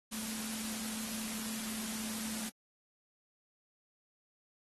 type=tone in noise; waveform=sine; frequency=220 Hz; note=A3; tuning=in tune; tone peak=-42 dBFS; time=0.11-2.5 s; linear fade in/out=20 ms; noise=white; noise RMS=-41 dBFS; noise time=0.11-2.5 s; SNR=-4 dB; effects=AAC 32 kbps